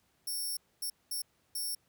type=tone bursts at uneven times; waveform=5% pulse; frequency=5460 Hz; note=F8; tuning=40 cents flat; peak=-28 dBFS; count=4; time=0.27-0.57 / 0.82-0.9 / 1.11-1.22 / 1.55-1.75 s; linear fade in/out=5 ms; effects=pink hiss -72 dBFS RMS until 1.88 s + high-pass 60 Hz 12 dB/octave